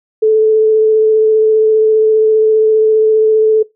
sine tone with vibrato, 436 Hz, A4, 16 cents flat, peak -6 dBFS, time 0.22-3.63 s, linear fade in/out 10 ms, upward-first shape sine, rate 15 Hz, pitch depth 12 cents each way, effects noise-tail reverb RT60 0.2 s tail -21 dB re dry

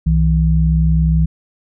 sine tone pair together, 63.8 / 160.86 Hz, C2 / E3, -43 / -42 cents, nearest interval octave + major third, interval 1601 cents, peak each -13 dBFS, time 0.06-1.26 s, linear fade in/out 10 ms, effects none

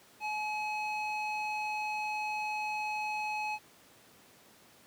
square tone with band-pass filter, 850 Hz, G#5, 40 cents sharp, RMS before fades -35 dBFS, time 0.2-3.59 s, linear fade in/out 50 ms, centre 1800 Hz, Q 5.4, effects pink hiss -59 dBFS RMS until 4.86 s + high-pass 150 Hz 12 dB/octave

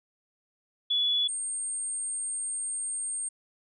sine tone pair in turn, 3415 / 8605 Hz, G#7 / C9, +48 / +48 cents, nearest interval octave + major third, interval 1600 cents, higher second, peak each -23 / -30 dBFS, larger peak first, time 0.9-1.28 / 1.28-3.29 s, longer second, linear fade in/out 10 ms, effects none

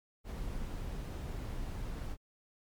brown noise, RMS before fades -39 dBFS, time 0.24-2.17 s, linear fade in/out 50 ms, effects MP3 96 kbps

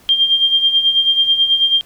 sine tone with tremolo, 3191 Hz, G7, 30 cents sharp, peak -8 dBFS, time 0.09-1.81 s, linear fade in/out 0 ms, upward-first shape sine, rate 9.2 Hz, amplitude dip 65%, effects pink hiss -48 dBFS RMS until 1.85 s

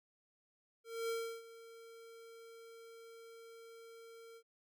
square tone with ADSR envelope, 457.7 Hz, A#4, 32 cents flat, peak -36 dBFS, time 0.84-4.43 s, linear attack 250 ms, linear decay 330 ms, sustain -18 dB, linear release 66 ms, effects none

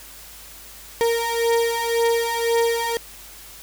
35% pulse beating tone pair, 462.8 / 464.7 Hz, A#4 / A#4, -13 / -5 cents, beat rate 1.9 Hz, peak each -21 / -19 dBFS, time 1.01-2.97 s, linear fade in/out 0 ms, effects added 50 Hz sine -49 dBFS peak until 3.62 s + white hiss -42 dBFS RMS until 3.62 s

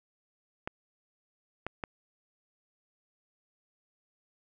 clicks, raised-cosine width 0.5 ms, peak -19 dBFS, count 3, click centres 0.675 / 1.666 / 1.838 s, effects none

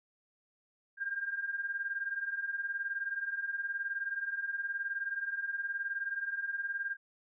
sine beating tone pair, 1588 / 1607 Hz, G6 / G6, +22 / +43 cents, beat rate 19 Hz, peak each -39 / -35 dBFS, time 0.97-6.97 s, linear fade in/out 50 ms, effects none

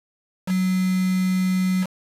sine tone with quantisation, 185.6 Hz, F#3, 6 cents sharp, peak -18 dBFS, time 0.46-1.87 s, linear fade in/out 50 ms, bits 5, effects resampled to 32000 Hz

